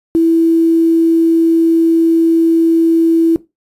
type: tone with quantisation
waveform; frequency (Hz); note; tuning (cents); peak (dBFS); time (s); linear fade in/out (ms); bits
sine; 329.6; E4; 0; -7; 0.15-3.36; 0; 6
effects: noise-tail reverb RT60 0.2 s tail -17 dB re dry + resampled to 32000 Hz